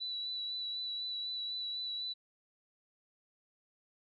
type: tone with vibrato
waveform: sine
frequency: 3951 Hz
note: B7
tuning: in tune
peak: -36 dBFS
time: 0-2.14 s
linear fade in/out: 20 ms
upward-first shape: sine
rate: 4 Hz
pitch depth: 18 cents each way
effects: none